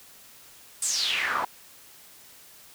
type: noise with band-pass filter sweep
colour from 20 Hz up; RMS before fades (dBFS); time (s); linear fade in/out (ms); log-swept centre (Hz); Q
pink; -27; 0.82-1.45; 5; 8700 to 890; 5.7
effects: white hiss -51 dBFS RMS until 2.74 s